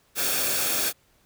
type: noise with comb filter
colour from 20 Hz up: white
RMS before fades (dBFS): -25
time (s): 0.15-0.93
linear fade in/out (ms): 50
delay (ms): 1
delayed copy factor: -0.5
effects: pink hiss -63 dBFS RMS until 1.25 s